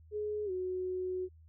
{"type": "tone with pitch glide", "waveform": "sine", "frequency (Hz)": [420.8, 368.4], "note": ["G#4", "F#4"], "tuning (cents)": [23, -7], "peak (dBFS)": -33, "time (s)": [0.11, 1.29], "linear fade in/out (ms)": 50, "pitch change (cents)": -230, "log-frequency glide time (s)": [0.45, 0.51], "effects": ["added 80 Hz sine -55 dBFS peak until 1.48 s"]}